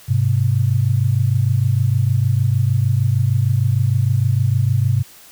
sine tone pair together, 102.1 / 128.64 Hz, G#2 / C3, -29 / -29 cents, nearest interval major third, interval 400 cents, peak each -16 dBFS, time 0.08-5.03 s, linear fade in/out 20 ms, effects white hiss -44 dBFS RMS until 5.31 s

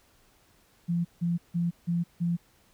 sine tone bursts, 171.5 Hz, F3, 31 cents flat, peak -24 dBFS, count 5, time 0.88-2.37 s, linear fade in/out 20 ms, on 170 ms, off 160 ms, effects pink hiss -63 dBFS RMS until 2.73 s

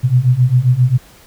sine beating tone pair, 121.6 / 129.1 Hz, B2 / C3, -26 / -23 cents, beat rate 7.5 Hz, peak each -13 / -11 dBFS, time 0.03-0.98 s, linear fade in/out 20 ms, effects pink hiss -44 dBFS RMS until 1.26 s

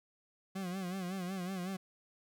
40% pulse tone with vibrato, 185.1 Hz, F#3, 1 cent sharp, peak -36 dBFS, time 0.55-1.77 s, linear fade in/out 10 ms, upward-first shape sine, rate 5.4 Hz, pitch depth 91 cents each way, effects none

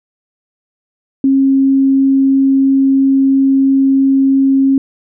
sine tone, 270.3 Hz, C#4, 44 cents flat, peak -7 dBFS, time 1.24-4.78 s, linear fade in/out 2 ms, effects none

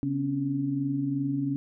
sine tone cluster, 137.6 / 256.9 / 279.7 Hz, C#3 / C4 / C#4, -12 / -32 / +16 cents, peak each -31 / -36 / -27 dBFS, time 0.03-1.56 s, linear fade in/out 0 ms, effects none

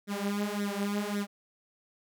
sawtooth tone with flanger, 203.7 Hz, G#3, 33 cents flat, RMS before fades -32 dBFS, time 0.07-1.27 s, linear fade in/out 50 ms, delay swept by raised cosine 0.52 to 5.82 ms, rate 1.8 Hz, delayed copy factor +0.9, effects none

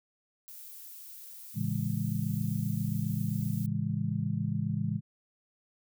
violet noise, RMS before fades -47 dBFS, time 0.48-3.66 s, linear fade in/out 0 ms
sine chord, A major seventh, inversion none, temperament just, 110 / 137.5 / 165 / 206.2 Hz, A2 / C#3 / E3 / G#3, 0 / -14 / +2 / -12 cents, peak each -34 dBFS, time 1.54-5.01 s, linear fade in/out 50 ms
effects none

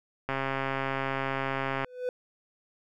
click train, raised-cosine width 0.5 ms, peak -15 dBFS, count 211, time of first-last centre 0.29-1.846 s, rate 135 Hz
triangle tone with exponential growth, 499.9 Hz, B4, 21 cents sharp, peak -23 dBFS, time 1.76-2.09 s, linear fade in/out 1 ms, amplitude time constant 70 ms
effects none

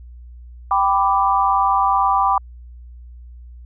sine chord, G major, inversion none, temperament equal with one note detuned, 784 / 992.9 / 1174.7 Hz, G5 / B5 / D6, 0 / +9 / 0 cents, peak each -18 dBFS, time 0.71-2.38 s, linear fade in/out 2 ms, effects added 60 Hz sine -36 dBFS peak until 3.65 s

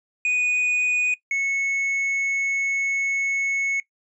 triangle tone pair in turn, 2476 / 2200 Hz, D#7 / C#7, -9 / -14 cents, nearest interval major second, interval 205 cents, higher first, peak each -17 / -19 dBFS, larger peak first, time 0.25-1.14 / 1.31-3.8 s, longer second, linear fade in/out 2 ms, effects noise-tail reverb RT60 0.1 s tail -19 dB re dry + resampled to 22050 Hz

